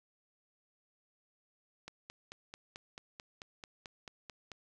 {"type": "click train", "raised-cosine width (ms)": 0.2, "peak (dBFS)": -28, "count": 13, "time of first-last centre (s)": [1.88, 4.517], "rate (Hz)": 4.55, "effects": []}